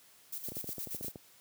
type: noise with tremolo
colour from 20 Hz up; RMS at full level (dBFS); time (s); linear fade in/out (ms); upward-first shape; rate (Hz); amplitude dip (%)
violet; -39; 0.32-1.12; 10; square; 8.5; 65
type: clicks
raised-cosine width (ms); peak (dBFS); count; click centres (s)
2; -30; 12; 0.486 / 0.52 / 0.569 / 0.643 / 0.691 / 0.782 / 0.872 / 0.947 / 1.01 / 1.046 / 1.082 / 1.158
effects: white hiss -61 dBFS RMS until 1.4 s + high-pass 80 Hz 12 dB/octave